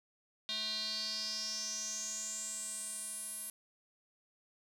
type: tone with band-pass filter sweep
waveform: square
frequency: 216.6 Hz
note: A3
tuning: 27 cents flat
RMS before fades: -40 dBFS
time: 0.49-3.5 s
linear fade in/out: 0 ms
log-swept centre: 3800 to 11000 Hz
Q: 7.2
effects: none